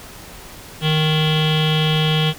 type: tone with low-pass filter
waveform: square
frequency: 155.56 Hz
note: D#3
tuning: in tune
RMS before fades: -17 dBFS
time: 0.81-2.34 s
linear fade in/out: 50 ms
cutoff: 3200 Hz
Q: 9.6
effects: pink hiss -38 dBFS RMS until 2.38 s